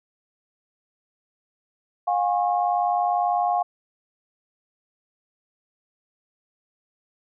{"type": "tone cluster", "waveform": "sine", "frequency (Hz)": [713, 813, 1085], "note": ["F5", "G#5", "C#6"], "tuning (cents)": [36, -37, -37], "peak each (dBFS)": [-21, -25, -29], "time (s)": [2.07, 3.63], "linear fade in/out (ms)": 10, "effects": []}